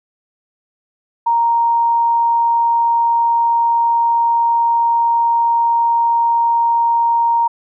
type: tone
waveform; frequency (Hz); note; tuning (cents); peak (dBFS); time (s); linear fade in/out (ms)
sine; 932.3; A#5; 0; -11; 1.26-7.48; 10
effects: none